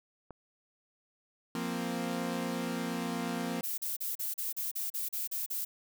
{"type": "click", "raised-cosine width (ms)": 1, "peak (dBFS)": -31, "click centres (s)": 0.307}
{"type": "chord", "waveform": "sawtooth", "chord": "F suspended fourth", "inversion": "none", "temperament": "equal", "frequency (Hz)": [174.61, 233.1, 261.6], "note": ["F3", "Bb3", "C4"], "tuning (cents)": [0, 0, 0], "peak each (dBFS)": [-34, -32, -34], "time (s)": [1.55, 3.61], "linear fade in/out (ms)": 2}
{"type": "noise bursts", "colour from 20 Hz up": "violet", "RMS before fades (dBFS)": -35, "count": 11, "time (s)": [3.63, 5.65], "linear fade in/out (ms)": 10, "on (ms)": 150, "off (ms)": 37}
{"effects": []}